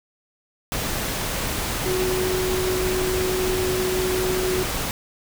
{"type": "tone in noise", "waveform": "sine", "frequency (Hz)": 370, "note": "F#4", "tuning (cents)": 0, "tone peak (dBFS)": -22, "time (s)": [1.86, 4.63], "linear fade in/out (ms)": 0, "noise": "pink", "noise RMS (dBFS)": -26, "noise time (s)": [0.72, 4.91], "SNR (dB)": 1, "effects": []}